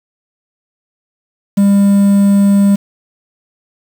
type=tone with quantisation; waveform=triangle; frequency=200 Hz; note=G3; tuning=35 cents sharp; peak=-4 dBFS; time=1.57-2.76 s; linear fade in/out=10 ms; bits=5; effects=none

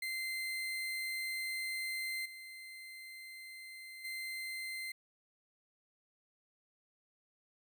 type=tone with level steps; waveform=35% pulse; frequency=2077 Hz; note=C7; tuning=13 cents flat; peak=-35 / -46 / -38 dBFS; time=0.02-4.92 s; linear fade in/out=5 ms; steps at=2.25 / 4.04 s; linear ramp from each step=10 ms; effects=none

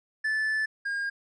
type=tone pair in turn; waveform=triangle; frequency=1747 / 1619.6 Hz; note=A6 / G#6; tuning=-13 / -44 cents; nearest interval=minor second; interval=131 cents; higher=first; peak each=-23 / -26 dBFS; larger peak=first; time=0.24-0.66 / 0.85-1.1 s; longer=first; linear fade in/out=10 ms; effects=resampled to 22050 Hz

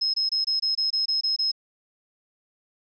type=tone bursts; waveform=sine; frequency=5150 Hz; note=E8; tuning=41 cents flat; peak=-21 dBFS; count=10; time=0.01-1.517 s; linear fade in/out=10 ms; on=130 ms; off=23 ms; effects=none

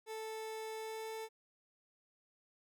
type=tone with pitch glide; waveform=30% pulse; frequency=440 to 442.8 Hz; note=A4 to A4; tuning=0 to +11 cents; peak=-39 dBFS; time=0.06-1.29 s; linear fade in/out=50 ms; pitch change=+11 cents; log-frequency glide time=0.76-1.13 s; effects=none

